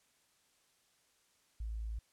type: tone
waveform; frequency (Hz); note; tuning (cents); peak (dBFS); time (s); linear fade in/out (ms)
sine; 55; A1; 0; -37; 1.6-1.99; 5
effects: white hiss -72 dBFS RMS until 2.12 s + low-pass 10000 Hz 12 dB/octave